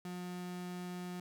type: tone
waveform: 35% pulse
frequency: 179.1 Hz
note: F3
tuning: 44 cents sharp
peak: -39 dBFS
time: 0.05-1.2 s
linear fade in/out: 2 ms
effects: none